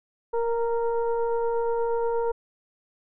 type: tone with frequency modulation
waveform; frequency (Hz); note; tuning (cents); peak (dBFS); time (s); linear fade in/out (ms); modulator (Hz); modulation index
sine; 466.2; A#4; 0; -22; 0.33-2.32; 10; 462; 0.83
effects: none